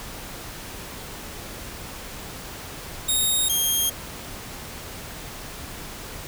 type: tone pair in turn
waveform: 10% pulse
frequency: 3729 / 3224 Hz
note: A#7 / G7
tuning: 0 / +48 cents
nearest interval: minor third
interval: 252 cents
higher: first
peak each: -12 dBFS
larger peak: neither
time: 3.08-3.49 / 3.49-3.9 s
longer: neither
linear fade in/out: 10 ms
effects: pink hiss -37 dBFS RMS until 6.27 s